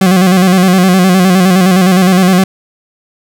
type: tone with vibrato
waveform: 40% pulse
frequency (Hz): 185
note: F#3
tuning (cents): 0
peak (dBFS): -4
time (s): 0.01-2.44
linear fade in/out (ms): 5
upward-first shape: square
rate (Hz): 9.7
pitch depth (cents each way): 54
effects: none